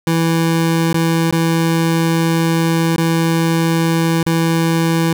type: tone with dropouts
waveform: 25% pulse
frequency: 164.81 Hz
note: E3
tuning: in tune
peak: -9 dBFS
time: 0.07-5.13 s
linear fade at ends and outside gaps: 2 ms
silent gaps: 0.93-0.943 / 1.31-1.325 / 2.962-2.98 / 4.229-4.264 s
effects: none